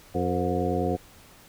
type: harmonic tone with a mistuned harmonic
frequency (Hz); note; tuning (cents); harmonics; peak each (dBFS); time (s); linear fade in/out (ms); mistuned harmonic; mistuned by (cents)
90; F#2; -47; 1 / 2 / 3 / 4 / 5 / 6 / 8; -31 / -31 / -31 / -31 / -31 / -31 / -31; 0.14-0.97; 20; 6; -64
effects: pink hiss -52 dBFS RMS until 1.48 s